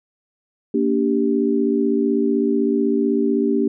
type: chord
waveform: sine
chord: G minor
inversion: first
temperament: equal with one note detuned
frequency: 233.1 / 289 / 392 Hz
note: Bb3 / D4 / G4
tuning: 0 / -28 / 0 cents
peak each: -20 dBFS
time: 0.74-3.68 s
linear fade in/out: 5 ms
effects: none